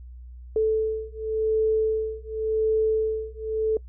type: beating tone pair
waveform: sine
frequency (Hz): 437.7 / 438.6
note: A4 / A4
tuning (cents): -9 / -6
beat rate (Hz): 0.9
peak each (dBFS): -24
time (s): 0.56-3.77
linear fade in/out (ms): 2
effects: noise-tail reverb RT60 0.1 s tail -23 dB re dry + added 61 Hz sine -39 dBFS peak until 3.88 s